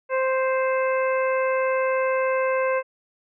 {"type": "harmonic tone", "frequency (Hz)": 523.3, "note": "C5", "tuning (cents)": 0, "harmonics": [1, 2, 3, 4, 5], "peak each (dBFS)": [-21, -27, -31, -33, -35], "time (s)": [0.09, 2.83], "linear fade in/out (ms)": 50, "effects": []}